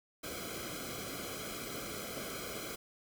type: noise with comb filter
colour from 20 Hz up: pink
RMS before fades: -42 dBFS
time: 0.23-2.76 s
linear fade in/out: 10 ms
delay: 1.1 ms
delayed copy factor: -1
effects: none